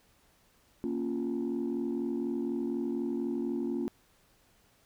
sine chord, Bb minor, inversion none, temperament equal, 233.1 / 277.2 / 349.2 Hz, Bb3 / Db4 / F4, 0 / 0 / 0 cents, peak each -33 dBFS, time 0.84-3.88 s, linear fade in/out 0 ms, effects tanh soft clip ceiling -25 dBFS + pink hiss -66 dBFS RMS until 4.85 s

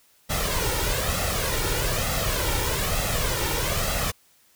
pink noise with flanger, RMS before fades -25 dBFS, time 0.29-4.12 s, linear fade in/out 20 ms, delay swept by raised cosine 1.5 to 2.19 ms, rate 1.1 Hz, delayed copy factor +0.65, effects white hiss -60 dBFS RMS until 4.55 s

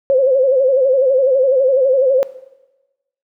sine tone with vibrato, 530 Hz, C5, 22 cents sharp, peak -9 dBFS, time 0.1-2.23 s, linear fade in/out 0 ms, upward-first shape sine, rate 12 Hz, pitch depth 85 cents each way, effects noise-tail reverb RT60 1.0 s tail -17 dB re dry

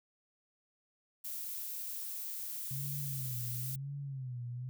violet noise, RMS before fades -41 dBFS, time 1.24-3.76 s, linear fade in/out 10 ms
sine tone with vibrato, 130.81 Hz, C3, in tune, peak -38 dBFS, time 2.71-4.69 s, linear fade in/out 0 ms, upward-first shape sine, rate 1 Hz, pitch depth 140 cents each way
effects none

